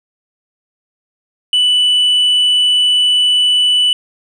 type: tone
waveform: sine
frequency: 2975 Hz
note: F#7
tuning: 9 cents sharp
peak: -6 dBFS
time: 1.53-3.93 s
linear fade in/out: 2 ms
effects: tanh soft clip ceiling -8 dBFS